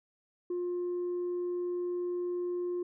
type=tone; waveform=sine; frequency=354.3 Hz; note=F4; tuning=25 cents sharp; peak=-29 dBFS; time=0.5-2.83 s; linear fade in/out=5 ms; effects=tanh soft clip ceiling -29 dBFS